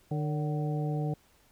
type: harmonic tone with a mistuned harmonic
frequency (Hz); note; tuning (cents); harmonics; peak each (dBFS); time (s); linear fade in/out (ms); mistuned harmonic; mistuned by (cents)
150.9; D3; +47; 1 / 2 / 3 / 4 / 5; -29 / -38 / -39 / -43 / -41; 0.11-1.14; 5; 4; -100
effects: pink hiss -64 dBFS RMS until 1.51 s